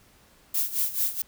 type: noise with tremolo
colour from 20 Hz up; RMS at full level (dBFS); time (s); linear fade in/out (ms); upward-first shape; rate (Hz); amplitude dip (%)
violet; -24; 0.54-1.22; 5; sine; 4.6; 80
effects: pink hiss -58 dBFS RMS until 1.27 s